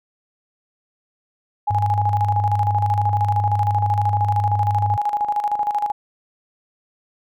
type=tone with tremolo; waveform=sine; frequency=830.6 Hz; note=G#5; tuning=in tune; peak=-16 dBFS; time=1.67-5.92 s; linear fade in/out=10 ms; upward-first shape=square; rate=13 Hz; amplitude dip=65%
type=tone; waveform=sine; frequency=102 Hz; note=G#2; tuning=31 cents flat; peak=-19 dBFS; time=1.7-4.97 s; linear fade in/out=10 ms
effects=none